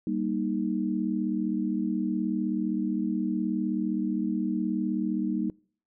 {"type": "chord", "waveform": "sine", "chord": "Eb major", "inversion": "first", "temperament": "equal with one note detuned", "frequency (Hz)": [196, 235.2, 311.1], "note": ["G3", "Bb3", "Eb4"], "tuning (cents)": [0, 16, 0], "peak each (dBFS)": -30, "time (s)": [0.07, 5.5], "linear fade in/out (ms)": 2, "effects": ["noise-tail reverb RT60 0.5 s tail -26 dB re dry"]}